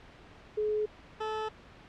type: tone pair in turn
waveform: sine / 20% pulse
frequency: 424.9 / 434.8 Hz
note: G#4 / A4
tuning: +40 / -21 cents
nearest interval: unison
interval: 39 cents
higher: second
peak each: -27 dBFS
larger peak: neither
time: 0.57-0.86 / 1.2-1.49 s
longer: neither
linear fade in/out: 10 ms
effects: pink hiss -53 dBFS RMS until 1.88 s + low-pass 3000 Hz 12 dB/octave